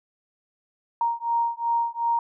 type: beating tone pair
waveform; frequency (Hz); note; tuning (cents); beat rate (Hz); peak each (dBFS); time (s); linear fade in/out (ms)
sine; 932.3 / 935; A#5 / A#5; 0 / +5; 2.7; -25; 1.01-2.19; 2
effects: none